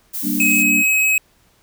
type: noise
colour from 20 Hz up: violet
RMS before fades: -25 dBFS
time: 0.13-0.64 s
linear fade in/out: 20 ms
type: chord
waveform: sine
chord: G minor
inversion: none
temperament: equal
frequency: 196 / 233.1 / 293.7 Hz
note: G3 / Bb3 / D4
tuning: 0 / 0 / 0 cents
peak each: -24 / -23 / -22 dBFS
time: 0.22-0.84 s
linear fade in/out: 50 ms
type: tone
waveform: square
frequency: 2551 Hz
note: D#7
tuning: 43 cents sharp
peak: -14 dBFS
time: 0.4-1.18 s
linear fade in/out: 2 ms
effects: pink hiss -57 dBFS RMS until 1.62 s